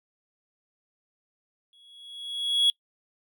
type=tone with exponential growth; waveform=triangle; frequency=3344 Hz; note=G#7; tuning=11 cents sharp; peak=-15 dBFS; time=1.73-2.7 s; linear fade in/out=1 ms; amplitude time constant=210 ms; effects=noise-tail reverb RT60 0.1 s tail -25 dB re dry